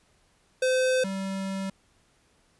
square tone pair in turn, 514 / 193.15 Hz, C5 / G3, -31 / -25 cents, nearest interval octave + perfect fourth, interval 1694 cents, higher first, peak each -22 / -30 dBFS, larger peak first, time 0.62-1.04 / 1.04-1.7 s, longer second, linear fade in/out 5 ms, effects pink hiss -65 dBFS RMS until 2.59 s + resampled to 24000 Hz

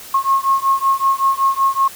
sine beating tone pair, 1081 / 1086.3 Hz, C#6 / C#6, -44 / -35 cents, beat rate 5.3 Hz, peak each -16 dBFS, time 0.14-1.88 s, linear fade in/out 5 ms, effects white hiss -36 dBFS RMS until 1.95 s

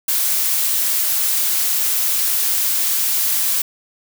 blue noise, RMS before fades -18 dBFS, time 0.08-3.62 s, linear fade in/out 5 ms, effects none

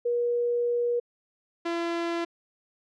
sine / sawtooth tone pair in turn, 479.3 / 338.9 Hz, A#4 / E4, +48 / +48 cents, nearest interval tritone, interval 600 cents, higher first, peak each -23 dBFS, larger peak neither, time 0.05-1 / 1.65-2.25 s, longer first, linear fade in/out 10 ms, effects low-pass 4000 Hz 12 dB/octave

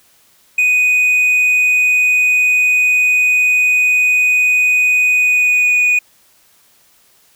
triangle tone with pitch glide, 2489 to 2470 Hz, D#7 to D#7, 0 to -13 cents, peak -8 dBFS, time 0.58-5.99 s, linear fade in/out 5 ms, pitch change -13 cents, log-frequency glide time 5.13-5.74 s, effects white hiss -52 dBFS RMS until 7.35 s

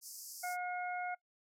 pink band-pass noise, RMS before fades -49 dBFS, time 0.01-0.57 s, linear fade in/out 50 ms, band 4800 to 15000 Hz, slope 96 dB/octave
harmonic tone, 720 Hz, F#5, 47 cents flat, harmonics 1 / 2 / 3, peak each -38 / -43 / -45 dBFS, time 0.43-1.15 s, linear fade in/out 10 ms
effects noise-tail reverb RT60 0.1 s tail -22 dB re dry

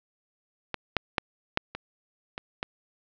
clicks, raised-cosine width 0.3 ms, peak -13 / -6 / -7 / -6 / -18 / -18 / -13 dBFS, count 7, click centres 0.743 / 0.967 / 1.182 / 1.574 / 1.75 / 2.379 / 2.629 s, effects low-pass 5000 Hz 12 dB/octave

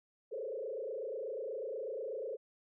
sine tone with frequency modulation, 486.1 Hz, B4, 28 cents flat, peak -37 dBFS, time 0.31-2.37 s, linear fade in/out 20 ms, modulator 28.2 Hz, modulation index 2.5, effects none

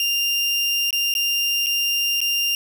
30% pulse tone with dropouts, 2794 Hz, F7, in tune, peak -16 dBFS, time 0-2.55 s, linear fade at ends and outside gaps 1 ms, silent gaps 0.907-0.928 / 1.14-1.151 / 1.662-1.667 / 2.205-2.214 s, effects none

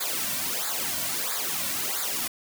white noise with flanger, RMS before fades -29 dBFS, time 0-2.28 s, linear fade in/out 10 ms, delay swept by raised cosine 0.34 to 2.44 ms, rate 1.5 Hz, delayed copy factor -0.85, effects none

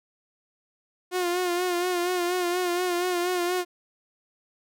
sawtooth tone with vibrato, 356.5 Hz, F4, 36 cents sharp, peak -20 dBFS, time 1.11-3.65 s, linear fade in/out 50 ms, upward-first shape sine, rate 4.2 Hz, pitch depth 46 cents each way, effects none

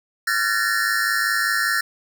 square tone cluster, 1370 / 1511 / 1728 / 1833 Hz, F6 / F#6 / A6 / A#6, -34 / +36 / -32 / -30 cents, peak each -26 / -28 / -24 / -24 dBFS, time 0.27-1.81 s, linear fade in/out 5 ms, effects none

